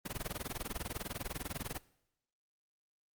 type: noise with tremolo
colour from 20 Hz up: pink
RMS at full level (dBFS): -37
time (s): 0.05-1.79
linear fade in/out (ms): 10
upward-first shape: sine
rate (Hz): 20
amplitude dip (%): 100
effects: noise-tail reverb RT60 0.8 s tail -21 dB re dry + Opus 32 kbps